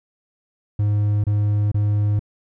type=tone bursts; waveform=triangle; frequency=103.83 Hz; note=G#2; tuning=in tune; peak=-14 dBFS; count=3; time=0.79-2.194 s; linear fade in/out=5 ms; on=450 ms; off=27 ms; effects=none